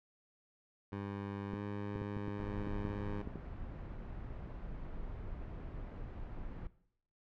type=tone with pitch glide; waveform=15% pulse; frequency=100 to 102.22 Hz; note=G2 to G#2; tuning=+35 to -27 cents; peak=-33 dBFS; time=0.92-3.22 s; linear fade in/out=5 ms; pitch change=+38 cents; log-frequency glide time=1.5-1.57 s
type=clicks; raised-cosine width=3 ms; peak=-28 dBFS; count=9; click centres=1.536 / 1.959 / 2.018 / 2.168 / 2.281 / 2.672 / 2.851 / 3.274 / 3.357 s
type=noise; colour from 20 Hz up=brown; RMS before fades=-44 dBFS; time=2.38-6.67 s; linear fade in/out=2 ms
effects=noise-tail reverb RT60 0.7 s tail -18 dB re dry + low-pass 2000 Hz 12 dB/octave